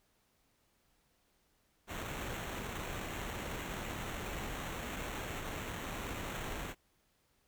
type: noise with sample-and-hold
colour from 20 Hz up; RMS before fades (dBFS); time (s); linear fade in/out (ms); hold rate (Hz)
pink; -41; 1.87-6.75; 50; 4900
effects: pink hiss -74 dBFS RMS until 7.47 s